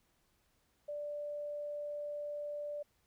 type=tone; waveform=sine; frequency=587.3 Hz; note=D5; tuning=in tune; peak=-38 dBFS; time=0.88-2.83 s; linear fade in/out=10 ms; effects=pink hiss -75 dBFS RMS until 3.06 s